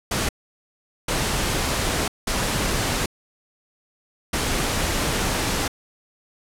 pink noise bursts at uneven times, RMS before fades -23 dBFS, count 4, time 0.11-0.29 / 1.08-2.08 / 2.27-3.06 / 4.33-5.68 s, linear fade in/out 5 ms, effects low-pass 11000 Hz 12 dB/octave

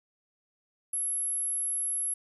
sine tone, 11175 Hz, F9, in tune, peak -28 dBFS, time 0.93-2.14 s, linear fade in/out 5 ms, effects none

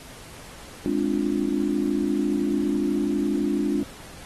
sine chord, D half-diminished seventh, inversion second, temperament equal with one note detuned, 207.7 / 261.6 / 293.7 / 347.8 Hz, Ab3 / C4 / D4 / F4, 0 / 0 / 0 / -7 cents, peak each -27 / -29 / -24 / -28 dBFS, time 0.86-3.83 s, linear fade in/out 0 ms, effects pink hiss -44 dBFS RMS until 4.25 s + AAC 32 kbps

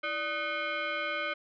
sine tone with frequency modulation, 329.6 Hz, E4, in tune, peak -30 dBFS, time 0.03-1.34 s, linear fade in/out 10 ms, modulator 917 Hz, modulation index 2.7, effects none

